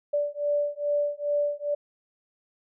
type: beating tone pair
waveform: sine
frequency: 582 / 584.4 Hz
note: D5 / D5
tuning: -16 / -9 cents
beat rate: 2.4 Hz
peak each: -27 dBFS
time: 0.13-1.75 s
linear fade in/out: 10 ms
effects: none